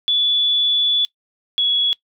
sine tone pair in turn, 3443 / 3366 Hz, A7 / G#7, -38 / +23 cents, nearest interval unison, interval 39 cents, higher first, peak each -14 dBFS, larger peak neither, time 0.08-1.05 / 1.58-1.93 s, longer first, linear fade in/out 0 ms, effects noise-tail reverb RT60 0.1 s tail -22 dB re dry

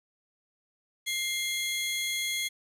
sawtooth tone pair together, 2100 / 3334 Hz, C7 / G#7, +6 / +6 cents, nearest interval minor sixth, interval 800 cents, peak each -28 / -29 dBFS, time 1.06-2.49 s, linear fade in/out 20 ms, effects resampled to 32000 Hz + 10-bit

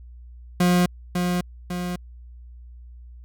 40% pulse tone with echo, 178 Hz, F3, 33 cents sharp, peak -15 dBFS, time 0.6-0.86 s, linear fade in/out 5 ms, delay 550 ms, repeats 2, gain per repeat -5 dB, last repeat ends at 1.96 s, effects added 60 Hz sine -40 dBFS peak until 3.24 s

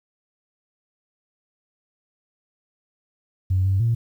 sine tone with pitch steps, 93.2 / 96.2 / 115.8 Hz, F#2 / G2 / A#2, +13 / -32 / -11 cents, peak -16 dBFS, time 3.5-3.95 s, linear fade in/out 10 ms, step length 150 ms, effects tanh soft clip ceiling -12 dBFS + 9-bit

